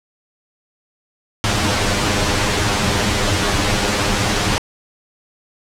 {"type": "noise with comb filter", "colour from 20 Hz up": "pink", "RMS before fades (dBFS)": -17, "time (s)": [1.44, 4.58], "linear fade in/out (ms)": 0, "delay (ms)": 9.8, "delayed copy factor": 1, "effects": ["low-pass 7000 Hz 12 dB/octave"]}